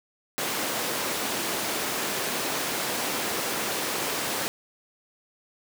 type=high-pass noise; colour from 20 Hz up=pink; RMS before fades=-29 dBFS; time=0.38-4.48 s; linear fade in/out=0 ms; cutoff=280 Hz; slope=12 dB/octave; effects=none